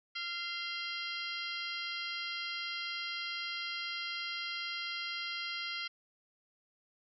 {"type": "harmonic tone with a mistuned harmonic", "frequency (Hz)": 691, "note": "F5", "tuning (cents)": -19, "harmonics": [2, 3, 4, 5, 6, 7, 8], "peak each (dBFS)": [-44, -42, -45, -43, -45, -45, -53], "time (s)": [0.15, 5.88], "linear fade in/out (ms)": 10, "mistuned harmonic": 5, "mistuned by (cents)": -120, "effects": []}